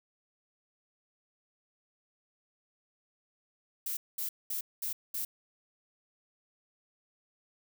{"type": "noise bursts", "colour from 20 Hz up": "violet", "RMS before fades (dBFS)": -35, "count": 5, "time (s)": [3.86, 5.25], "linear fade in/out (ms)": 5, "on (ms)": 110, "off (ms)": 210, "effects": []}